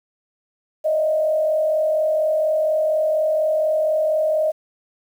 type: tone with frequency modulation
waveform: sine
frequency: 622.3 Hz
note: D#5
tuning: in tune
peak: -16 dBFS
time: 0.84-4.52 s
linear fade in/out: 20 ms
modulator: 44.2 Hz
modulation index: 0.55
effects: 8-bit